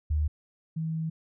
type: tone pair in turn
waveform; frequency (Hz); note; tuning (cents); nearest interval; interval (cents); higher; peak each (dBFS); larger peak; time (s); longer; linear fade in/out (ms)
sine; 75.8 / 160.61; D#2 / E3; -45 / -45; octave + minor second; 1300; second; -23 / -28; first; 0.1-0.28 / 0.76-1.1; second; 10
effects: none